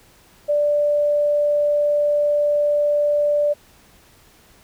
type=tone; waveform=sine; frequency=587.3 Hz; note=D5; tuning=in tune; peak=-15 dBFS; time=0.48-3.54 s; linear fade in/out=20 ms; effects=pink hiss -52 dBFS RMS until 4.63 s